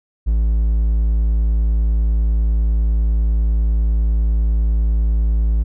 triangle tone, 55 Hz, A1, in tune, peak -11 dBFS, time 0.26-5.64 s, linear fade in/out 20 ms, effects none

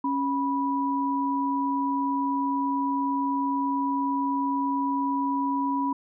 sine tone pair together, 276 / 981 Hz, C#4 / B5, -7 / -12 cents, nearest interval octave + minor seventh, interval 2195 cents, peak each -26 dBFS, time 0.04-5.93 s, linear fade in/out 5 ms, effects none

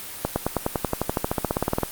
accelerating click train, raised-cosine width 1 ms, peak -7 dBFS, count 22, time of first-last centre 0.25-1.833 s, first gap 110 ms, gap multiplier 0.96, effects white hiss -36 dBFS RMS until 1.91 s + Opus 32 kbps

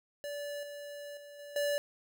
square tone with level steps, 579 Hz, D5, 25 cents flat, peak -38 / -43 / -49 / -46 / -30 dBFS, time 0.24-1.78 s, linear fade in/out 0 ms, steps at 0.63 / 1.17 / 1.39 / 1.56 s, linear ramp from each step 2 ms, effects none

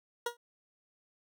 20% pulse tone with exponential decay, 476.6 Hz, A#4, 38 cents sharp, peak -24 dBFS, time 0.26-0.37 s, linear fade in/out 5 ms, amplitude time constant 23 ms, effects none

